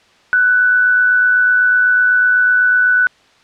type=tone with amplitude modulation; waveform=sine; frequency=1490 Hz; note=F#6; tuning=12 cents sharp; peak=-7 dBFS; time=0.33-3.07 s; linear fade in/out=0 ms; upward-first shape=sine; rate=108 Hz; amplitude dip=40%; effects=white hiss -50 dBFS RMS until 3.43 s + low-pass 4000 Hz 12 dB/octave